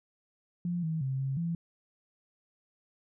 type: tone with pitch steps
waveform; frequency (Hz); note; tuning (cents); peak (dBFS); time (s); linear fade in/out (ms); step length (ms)
sine; 174.6 / 160.2 / 133.1 / 134.9 / 168.4; F3 / E3 / C3 / C#3 / E3; 0 / -49 / +30 / -47 / +37; -29; 0.65-1.55; 2; 180
effects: none